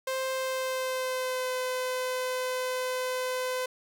sawtooth tone with pitch glide, 524 to 509.1 Hz, C5 to C5, +2 to -47 cents, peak -25 dBFS, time 0.07-3.66 s, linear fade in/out 5 ms, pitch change -49 cents, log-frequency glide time 0.31-1.53 s, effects none

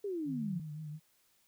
sine exponential sweep, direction down, 420 to 165.8 Hz, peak -34 dBFS, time 0.04-0.6 s, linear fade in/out 5 ms
sine tone with vibrato, 153 Hz, D#3, 29 cents flat, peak -40 dBFS, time 0.25-1 s, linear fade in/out 50 ms, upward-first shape triangle, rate 5.8 Hz, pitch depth 62 cents each way
effects white hiss -71 dBFS RMS until 1.47 s

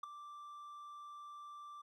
triangle tone with ADSR envelope, 1174.7 Hz, D6, in tune, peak -34 dBFS, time 0.03-1.82 s, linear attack 7 ms, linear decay 6 ms, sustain -13 dB, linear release 11 ms, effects none

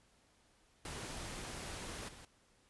pink noise with level steps, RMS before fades -45 / -55 dBFS, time 0.85-2.25 s, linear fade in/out 2 ms, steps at 2.08 s, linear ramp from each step 10 ms, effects pink hiss -70 dBFS RMS until 2.69 s + resampled to 24000 Hz

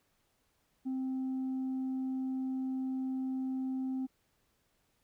sine tone with tanh clipping, 261.6 Hz, C4, in tune, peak -33 dBFS, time 0.85-4.07 s, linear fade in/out 20 ms, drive 1 dB, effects pink hiss -75 dBFS RMS until 5.03 s

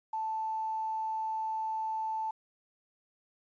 sine tone with quantisation, 880 Hz, A5, in tune, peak -31 dBFS, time 0.13-2.31 s, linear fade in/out 5 ms, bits 10, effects resampled to 16000 Hz

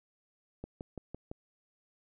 click train, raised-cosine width 2 ms, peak -27 dBFS, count 5, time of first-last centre 0.64-1.315 s, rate 5.93 Hz, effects none

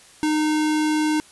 square tone, 306.8 Hz, D#4, 24 cents flat, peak -19 dBFS, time 0.23-1.2 s, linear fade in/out 0 ms, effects white hiss -49 dBFS RMS until 1.31 s + resampled to 24000 Hz

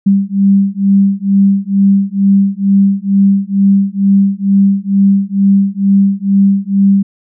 sine beating tone pair, 196 / 198.2 Hz, G3 / G3, 0 / +19 cents, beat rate 2.2 Hz, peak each -10 dBFS, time 0.06-7.03 s, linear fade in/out 10 ms, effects none

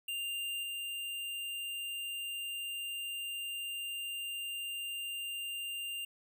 square tone with level steps, 2793 Hz, F7, 1 cent flat, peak -36 / -38 dBFS, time 0.08-6.05 s, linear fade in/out 5 ms, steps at 0.63 s, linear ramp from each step 2 ms, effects none

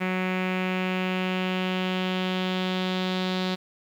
sawtooth tone with low-pass filter sweep, 185 Hz, F#3, in tune, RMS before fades -27 dBFS, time 0-3.56 s, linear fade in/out 20 ms, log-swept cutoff 2300 to 3900 Hz, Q 3.4, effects 9-bit

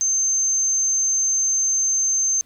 sine tone, 6280 Hz, G8, 2 cents sharp, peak -17 dBFS, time 0.01-2.41 s, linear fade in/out 0 ms, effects pink hiss -58 dBFS RMS until 2.45 s

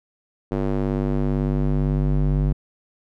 square tone with band-pass filter sweep, 49 Hz, G1, in tune, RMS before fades -21 dBFS, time 0.51-2.53 s, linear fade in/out 10 ms, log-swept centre 360 to 130 Hz, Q 0.99, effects none

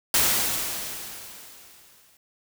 white noise with exponential decay, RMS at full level -19 dBFS, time 0.14-2.17 s, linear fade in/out 2 ms, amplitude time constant 440 ms, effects none

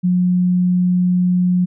sine tone, 180 Hz, F#3, 47 cents flat, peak -12 dBFS, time 0.03-1.66 s, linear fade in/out 20 ms, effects none

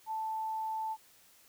sine tone, 880 Hz, A5, in tune, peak -33 dBFS, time 0.06-0.97 s, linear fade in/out 50 ms, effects white hiss -62 dBFS RMS until 1.48 s

